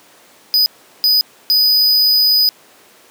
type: tone bursts at uneven times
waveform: square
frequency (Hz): 4978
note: D#8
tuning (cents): 0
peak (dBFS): -10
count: 3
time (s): 0.54-0.66 / 1.04-1.21 / 1.5-2.49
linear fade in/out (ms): 0
effects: pink hiss -46 dBFS RMS until 3.1 s + high-pass 300 Hz 12 dB/octave